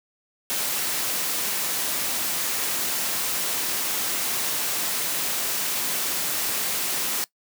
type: noise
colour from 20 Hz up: white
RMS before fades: -26 dBFS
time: 0.5-7.24 s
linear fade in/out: 0 ms
effects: noise-tail reverb RT60 0.1 s tail -20 dB re dry + high-pass 150 Hz 12 dB/octave